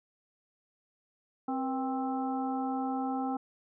harmonic tone with a mistuned harmonic, 263.4 Hz, C4, 12 cents sharp, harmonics 1 / 2 / 3 / 4 / 5, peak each -32 / -43 / -34 / -46 / -43 dBFS, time 1.48-3.37 s, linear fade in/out 5 ms, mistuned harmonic 2, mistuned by -140 cents, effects none

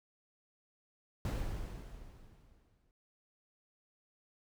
brown noise with exponential decay, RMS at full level -33 dBFS, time 1.25-2.91 s, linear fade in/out 1 ms, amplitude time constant 360 ms, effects none

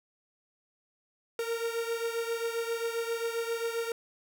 45% pulse beating tone pair, 460 / 467.5 Hz, A#4 / A#4, -23 / +5 cents, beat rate 7.5 Hz, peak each -32 / -36 dBFS, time 1.39-3.92 s, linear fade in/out 2 ms, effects none

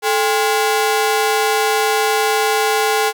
sawtooth ring-modulated tone, 619 Hz, D#5, 9 cents flat, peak -7 dBFS, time 0.02-3.13 s, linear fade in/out 50 ms, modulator 184 Hz, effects none

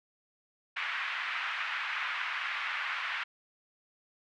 white band-pass noise, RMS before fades -35 dBFS, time 0.76-3.24 s, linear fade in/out 10 ms, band 1100 to 2500 Hz, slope 24 dB/octave, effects none

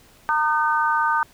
harmonic tone, 305 Hz, D#4, 34 cents flat, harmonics 3 / 4 / 5, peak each -21 / -22 / -23 dBFS, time 0.29-1.23 s, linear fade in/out 0 ms, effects pink hiss -53 dBFS RMS until 1.33 s

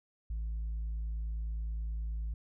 sine tone, 54.8 Hz, A1, 6 cents flat, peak -31 dBFS, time 0.3-2.34 s, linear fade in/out 5 ms, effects tanh soft clip ceiling -32 dBFS

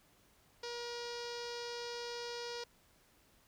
sawtooth tone with low-pass filter, 476.7 Hz, A#4, 39 cents sharp, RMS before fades -43 dBFS, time 0.63-2.64 s, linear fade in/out 5 ms, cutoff 5000 Hz, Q 4.3, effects pink hiss -68 dBFS RMS until 3.47 s

